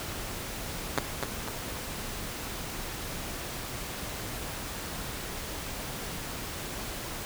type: tone with echo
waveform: 5% pulse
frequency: 139.2 Hz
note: C#3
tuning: 8 cents sharp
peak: -12 dBFS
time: 0.97-0.99 s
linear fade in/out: 5 ms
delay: 250 ms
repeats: 2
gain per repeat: -5 dB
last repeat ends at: 1.49 s
effects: pink hiss -37 dBFS RMS until 7.25 s